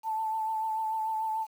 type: tone with vibrato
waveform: sine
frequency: 880 Hz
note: A5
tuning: in tune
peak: -28 dBFS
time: 0.03-1.47 s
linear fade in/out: 50 ms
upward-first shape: triangle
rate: 6.8 Hz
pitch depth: 25 cents each way
effects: 9-bit